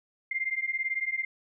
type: beating tone pair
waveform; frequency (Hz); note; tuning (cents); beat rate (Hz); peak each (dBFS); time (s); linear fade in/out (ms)
sine; 2093 / 2111; C7 / C7; 0 / +15; 18; -31; 0.31-1.25; 5
effects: none